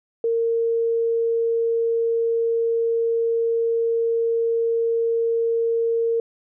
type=tone; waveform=sine; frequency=460 Hz; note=A#4; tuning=23 cents flat; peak=-18 dBFS; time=0.24-6.2 s; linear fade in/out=2 ms; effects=none